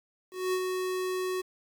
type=tone with ADSR envelope; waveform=square; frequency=370 Hz; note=F#4; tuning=in tune; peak=-26 dBFS; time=0.31-1.42 s; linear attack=220 ms; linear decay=63 ms; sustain=-4 dB; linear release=16 ms; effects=9-bit

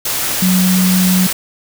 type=tone in noise; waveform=sine; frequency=184.3 Hz; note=F#3; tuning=7 cents flat; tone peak=-10 dBFS; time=0.42-1.27 s; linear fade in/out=5 ms; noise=white; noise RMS=-18 dBFS; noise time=0.05-1.33 s; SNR=+5 dB; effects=none

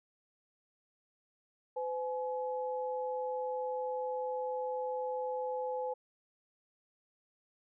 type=tone pair together; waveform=sine; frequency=508 / 847.8 Hz; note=B4 / G#5; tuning=+49 / +35 cents; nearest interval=major sixth; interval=886 cents; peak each=-35 / -38 dBFS; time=1.76-5.94 s; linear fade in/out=10 ms; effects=none

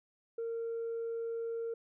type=tone; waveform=sine; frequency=460 Hz; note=A#4; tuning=23 cents flat; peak=-33 dBFS; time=0.38-1.74 s; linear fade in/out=5 ms; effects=tanh soft clip ceiling -32 dBFS

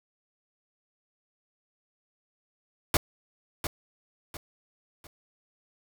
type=noise with echo; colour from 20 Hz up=pink; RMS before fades=-22 dBFS; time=2.94-2.97 s; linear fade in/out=2 ms; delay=700 ms; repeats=3; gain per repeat=-9 dB; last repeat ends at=5.07 s; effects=none

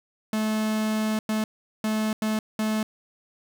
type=tone bursts at uneven times; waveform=45% pulse; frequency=216.7 Hz; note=A3; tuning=26 cents flat; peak=-23 dBFS; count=5; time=0.33-1.19 / 1.29-1.44 / 1.84-2.13 / 2.22-2.39 / 2.59-2.83 s; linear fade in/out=2 ms; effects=none

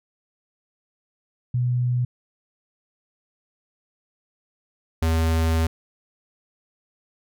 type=tone pair in turn; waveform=sine / square; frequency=123.47 / 81.27 Hz; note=B2 / E2; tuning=0 / -24 cents; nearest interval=perfect fifth; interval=724 cents; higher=first; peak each=-19 dBFS; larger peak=neither; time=1.54-2.05 / 5.02-5.67 s; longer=second; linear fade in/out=5 ms; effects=none

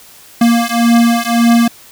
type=beating tone pair; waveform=square; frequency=233.1 / 234.9 Hz; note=A#3 / A#3; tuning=0 / +13 cents; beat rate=1.8 Hz; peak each=-12 dBFS; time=0.41-1.68 s; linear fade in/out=5 ms; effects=white hiss -40 dBFS RMS until 1.91 s

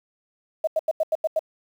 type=tone bursts; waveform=sine; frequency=635 Hz; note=D#5; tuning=35 cents sharp; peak=-18 dBFS; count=7; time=0.64-1.393 s; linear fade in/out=5 ms; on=33 ms; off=87 ms; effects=8-bit

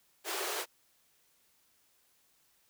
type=high-pass noise; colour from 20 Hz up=pink; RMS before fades=-36 dBFS; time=0.24-0.66 s; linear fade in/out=50 ms; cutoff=340 Hz; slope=96 dB/octave; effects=white hiss -70 dBFS RMS until 2.69 s

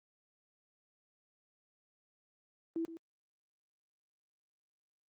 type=tone with echo; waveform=sine; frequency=329.6 Hz; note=E4; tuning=in tune; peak=-32 dBFS; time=2.76-2.85 s; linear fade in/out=0 ms; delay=120 ms; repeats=1; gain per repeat=-12 dB; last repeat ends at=2.97 s; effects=high-pass 200 Hz 12 dB/octave + Opus 24 kbps

